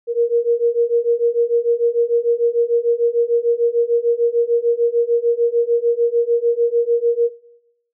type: beating tone pair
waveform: sine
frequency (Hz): 467.2 / 473.9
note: A#4 / A#4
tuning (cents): +4 / +28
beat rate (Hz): 6.7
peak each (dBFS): -17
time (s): 0.07-7.31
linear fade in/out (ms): 50
effects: noise-tail reverb RT60 1.0 s tail -23 dB re dry